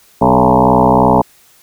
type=tone with frequency modulation; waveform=sine; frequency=554.4 Hz; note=C#5; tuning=in tune; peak=-6 dBFS; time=0.21-1.22 s; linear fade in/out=10 ms; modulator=63 Hz; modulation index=6.7; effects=white hiss -48 dBFS RMS until 1.62 s